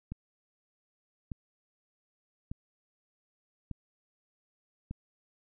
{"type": "click train", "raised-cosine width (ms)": 5, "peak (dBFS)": -25, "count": 5, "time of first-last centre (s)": [0.12, 4.91], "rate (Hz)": 0.835, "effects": []}